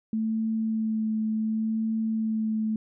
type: tone with vibrato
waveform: sine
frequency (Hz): 220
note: A3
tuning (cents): 0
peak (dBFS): -24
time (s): 0.13-2.76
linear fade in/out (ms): 2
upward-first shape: sine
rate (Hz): 0.69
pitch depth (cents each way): 15
effects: none